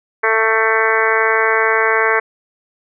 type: harmonic tone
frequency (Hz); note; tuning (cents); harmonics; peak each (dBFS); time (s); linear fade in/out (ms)
222.3; A3; +18; 2 / 3 / 4 / 5 / 6 / 7 / 8 / 9 / 10; -18 / -24 / -22 / -20 / -23 / -19 / -21 / -20 / -24; 0.23-2.2; 10
effects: none